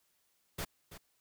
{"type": "noise with echo", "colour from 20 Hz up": "pink", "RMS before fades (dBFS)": -38, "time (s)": [0.58, 0.65], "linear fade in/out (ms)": 10, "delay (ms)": 330, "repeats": 1, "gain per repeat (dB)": -12, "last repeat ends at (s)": 0.98, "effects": ["white hiss -75 dBFS RMS until 1.2 s"]}